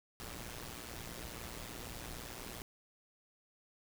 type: noise with amplitude modulation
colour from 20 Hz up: pink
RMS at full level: -43 dBFS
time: 0.2-2.62 s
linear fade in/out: 0 ms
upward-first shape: sine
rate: 118 Hz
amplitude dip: 75%
effects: none